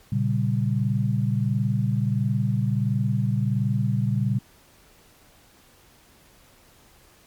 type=chord; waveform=sine; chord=G diminished; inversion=first; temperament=equal with one note detuned; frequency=117.15 / 138.59 / 196 Hz; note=Bb2 / Db3 / G3; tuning=+9 / 0 / 0 cents; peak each=-23 / -25 / -26 dBFS; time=0.12-4.39 s; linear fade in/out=5 ms; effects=pink hiss -55 dBFS RMS until 7.26 s + MP3 96 kbps